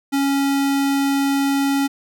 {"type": "tone", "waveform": "square", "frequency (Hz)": 277.2, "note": "C#4", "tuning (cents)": 0, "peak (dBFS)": -17, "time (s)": [0.12, 1.88], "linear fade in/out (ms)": 20, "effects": []}